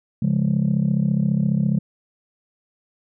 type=chord; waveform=sine; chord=Db major; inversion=none; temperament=just; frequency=138.59 / 173.24 / 207.9 Hz; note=Db3 / F3 / Ab3; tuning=0 / -14 / +2 cents; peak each=-20 dBFS; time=0.22-1.79 s; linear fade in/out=5 ms; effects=tanh soft clip ceiling -11 dBFS